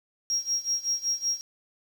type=tone with tremolo; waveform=sine; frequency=5610 Hz; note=F8; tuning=7 cents sharp; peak=-21 dBFS; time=0.3-1.41 s; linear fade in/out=0 ms; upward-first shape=sine; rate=5.3 Hz; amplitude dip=90%; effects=tanh soft clip ceiling -20 dBFS + 8-bit